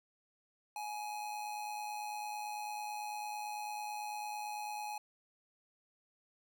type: tone with amplitude modulation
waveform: square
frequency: 839 Hz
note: G#5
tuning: 17 cents sharp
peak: -38 dBFS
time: 0.76-4.98 s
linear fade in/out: 2 ms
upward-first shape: sine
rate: 109 Hz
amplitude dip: 45%
effects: none